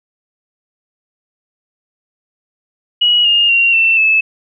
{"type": "tone with pitch steps", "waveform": "sine", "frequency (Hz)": [2911, 2833, 2757, 2683, 2611], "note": ["F#7", "F7", "F7", "E7", "E7"], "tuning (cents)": [-29, 24, -23, 30, -17], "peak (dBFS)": -8, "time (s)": [3.01, 4.21], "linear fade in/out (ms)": 10, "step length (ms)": 240, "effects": []}